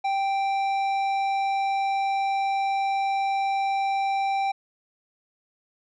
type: tone with tanh clipping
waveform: sine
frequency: 784 Hz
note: G5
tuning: in tune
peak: -24 dBFS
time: 0.04-4.52 s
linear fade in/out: 10 ms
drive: 11 dB
effects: none